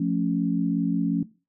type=chord; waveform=sine; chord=F augmented; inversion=none; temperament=equal; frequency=174.61 / 220 / 277.2 Hz; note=F3 / A3 / C#4; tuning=0 / 0 / 0 cents; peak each=-25 / -28 / -25 dBFS; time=0-1.23 s; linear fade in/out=5 ms; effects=noise-tail reverb RT60 0.3 s tail -18 dB re dry